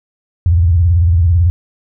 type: tone with vibrato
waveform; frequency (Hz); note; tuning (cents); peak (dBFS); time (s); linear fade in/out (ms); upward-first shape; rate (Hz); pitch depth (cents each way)
sine; 85.2; F2; -42; -7; 0.46-1.5; 0; square; 18; 130
effects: none